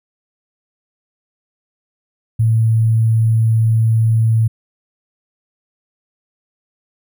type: tone with sample-and-hold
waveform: sine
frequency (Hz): 112.2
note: A2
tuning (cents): +34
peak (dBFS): -10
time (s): 2.39-4.48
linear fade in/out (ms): 10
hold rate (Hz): 11025
effects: none